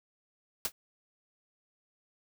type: noise with exponential decay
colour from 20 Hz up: white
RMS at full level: -26 dBFS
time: 0.65-0.72 s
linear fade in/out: 1 ms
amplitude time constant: 15 ms
effects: none